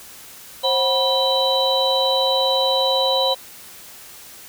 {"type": "tone cluster", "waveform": "sine", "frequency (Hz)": [532, 742, 974, 3090, 3940], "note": ["C5", "F#5", "B5", "G7", "B7"], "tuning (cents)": [29, 5, -24, -26, -5], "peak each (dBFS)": [-20, -26, -24, -26, -20], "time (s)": [0.63, 3.35], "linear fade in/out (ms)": 20, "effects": ["white hiss -41 dBFS RMS until 4.48 s"]}